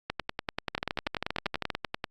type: two click trains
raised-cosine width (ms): 0.3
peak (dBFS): -13 / -13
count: 13 / 21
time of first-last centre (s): 0.75-1.702 / 0.1-2.042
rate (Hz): 12.6 / 10.3
effects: Opus 48 kbps